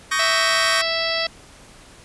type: chord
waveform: sawtooth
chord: Eb dominant seventh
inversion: third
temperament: just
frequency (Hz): 1120.1 / 1244.5 / 1555.6 / 1866.8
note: Db6 / Eb6 / G6 / Bb6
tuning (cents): +18 / 0 / -14 / +2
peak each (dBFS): -20 / -24 / -21 / -19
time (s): 0.11-0.82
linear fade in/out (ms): 10
type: harmonic tone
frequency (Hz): 659.3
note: E5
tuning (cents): 0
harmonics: 1 / 2 / 3 / 4 / 5 / 6 / 7 / 8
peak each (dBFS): -26 / -31 / -27 / -30 / -29 / -31 / -27 / -29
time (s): 0.19-1.27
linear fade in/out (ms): 5
effects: pink hiss -46 dBFS RMS until 2.04 s + resampled to 24000 Hz